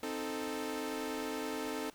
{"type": "chord", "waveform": "sawtooth", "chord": "A diminished", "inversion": "first", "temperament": "equal", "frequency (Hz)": [261.6, 311.1, 440], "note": ["C4", "Eb4", "A4"], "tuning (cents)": [0, 0, 0], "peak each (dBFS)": [-37, -37, -36], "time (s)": [0.03, 1.9], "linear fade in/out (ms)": 2, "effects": ["pink hiss -60 dBFS RMS until 1.94 s"]}